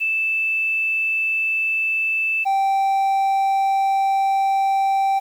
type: tone pair in turn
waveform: sine / triangle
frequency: 2637 / 780.6 Hz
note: E7 / G5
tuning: 0 / -8 cents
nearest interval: octave + major sixth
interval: 2108 cents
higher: first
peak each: -18 / -14 dBFS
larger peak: second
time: 0-2.45 / 2.45-5.2 s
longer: second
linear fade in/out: 20 ms
effects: 8-bit